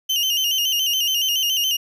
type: tone with vibrato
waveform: 35% pulse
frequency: 2960 Hz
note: F#7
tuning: in tune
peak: -16 dBFS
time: 0.09-1.77 s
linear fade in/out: 10 ms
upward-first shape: square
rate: 7.1 Hz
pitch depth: 67 cents each way
effects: none